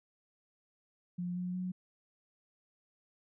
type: tone with pitch steps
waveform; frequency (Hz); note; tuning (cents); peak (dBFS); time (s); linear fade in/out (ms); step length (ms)
sine; 177.2 / 179.99 / 182.81; F3 / F#3 / F#3; +25 / -48 / -21; -34; 1.18-1.72; 10; 180
effects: none